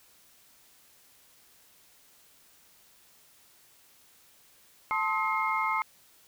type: tone cluster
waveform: sine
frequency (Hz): 880 / 1051 / 1277 / 2136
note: A5 / C6 / D#6 / C7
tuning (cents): 0 / +7 / +45 / +35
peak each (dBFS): -31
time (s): 4.91-5.82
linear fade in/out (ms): 0
effects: tanh soft clip ceiling -15 dBFS + white hiss -60 dBFS RMS until 6.27 s